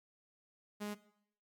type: tone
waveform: sawtooth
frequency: 207.7 Hz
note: G#3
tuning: in tune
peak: -35 dBFS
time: 0.8-0.95 s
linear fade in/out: 20 ms
effects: noise-tail reverb RT60 0.7 s tail -17 dB re dry + MP3 96 kbps